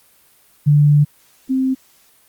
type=tone pair in turn; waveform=sine; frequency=146.83 / 262.2 Hz; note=D3 / C4; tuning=0 / +4 cents; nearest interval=minor seventh; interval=1004 cents; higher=second; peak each=-8 / -14 dBFS; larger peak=first; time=0.66-1.05 / 1.49-1.75 s; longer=first; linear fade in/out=20 ms; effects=white hiss -53 dBFS RMS until 2.28 s + Opus 32 kbps